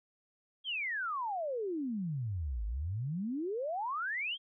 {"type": "exponential two-way sweep", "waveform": "sine", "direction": "down then up", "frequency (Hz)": [3322, 50.4, 3322], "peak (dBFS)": -33, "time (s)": [0.64, 4.38], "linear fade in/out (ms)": 50, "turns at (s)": 2.65, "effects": []}